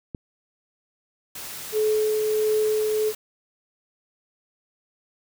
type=click; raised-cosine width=3 ms; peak=-19 dBFS; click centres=0.148 s
type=noise; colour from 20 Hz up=white; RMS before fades=-36 dBFS; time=1.35-3.15 s; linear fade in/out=5 ms
type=tone with tremolo; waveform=sine; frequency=430 Hz; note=A4; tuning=40 cents flat; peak=-18 dBFS; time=1.72-3.13 s; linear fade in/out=50 ms; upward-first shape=triangle; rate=1.5 Hz; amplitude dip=30%
effects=none